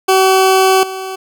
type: tone with level steps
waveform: 20% pulse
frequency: 379.8 Hz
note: F#4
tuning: 45 cents sharp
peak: -3 / -17 dBFS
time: 0.08-1.16 s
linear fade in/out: 10 ms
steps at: 0.83 s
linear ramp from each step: 2 ms
effects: none